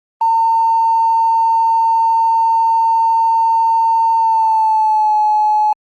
triangle tone with pitch glide, 907 to 851.2 Hz, A#5 to G#5, -48 to +42 cents, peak -6 dBFS, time 0.21-5.73 s, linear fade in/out 5 ms, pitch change -110 cents, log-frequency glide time 4.16-5.15 s, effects tanh soft clip ceiling -8 dBFS + Opus 24 kbps

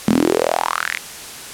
sawtooth tone with high-pass filter sweep, 41.56 Hz, E1, 15 cents sharp, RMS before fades -18 dBFS, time 0.07-0.98 s, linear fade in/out 10 ms, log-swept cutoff 200 to 2200 Hz, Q 5.5, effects white hiss -33 dBFS RMS until 1.53 s + low-pass 11000 Hz 12 dB/octave

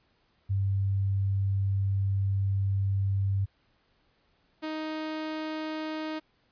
sine / sawtooth tone pair in turn, 98 / 312.1 Hz, G2 / D#4, 0 / +5 cents, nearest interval octave + minor sixth, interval 2005 cents, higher second, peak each -24 / -28 dBFS, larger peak first, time 0.49-3.46 / 4.62-6.2 s, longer first, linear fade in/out 20 ms, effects pink hiss -69 dBFS RMS until 6.51 s + resampled to 11025 Hz

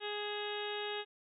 harmonic tone with a mistuned harmonic, 415.3 Hz, G#4, in tune, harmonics 1 / 2 / 3 / 4 / 5 / 6 / 7 / 8 / 9, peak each -40 / -44 / -50 / -46 / -50 / -48 / -47 / -48 / -46 dBFS, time 0-1.05 s, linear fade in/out 50 ms, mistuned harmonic 6, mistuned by +42 cents, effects none

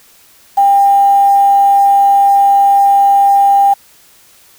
sine tone with quantisation, 797 Hz, G5, 28 cents sharp, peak -5 dBFS, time 0.57-3.74 s, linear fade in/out 10 ms, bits 5, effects white hiss -45 dBFS RMS until 4.58 s

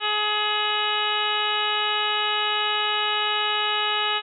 harmonic tone, 421.4 Hz, G#4, 25 cents sharp, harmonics 1 / 2 / 3 / 4 / 5 / 6 / 7 / 8 / 9, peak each -34 / -29 / -28 / -31 / -34 / -31 / -26 / -35 / -31 dBFS, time 0-4.22 s, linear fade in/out 50 ms, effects none

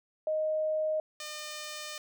sine / 5% pulse tone pair in turn, 622.3 / 605.3 Hz, D#5 / D#5, 0 / -48 cents, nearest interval unison, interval 48 cents, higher first, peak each -27 dBFS, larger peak neither, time 0.27-1 / 1.2-1.98 s, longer second, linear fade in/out 2 ms, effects none

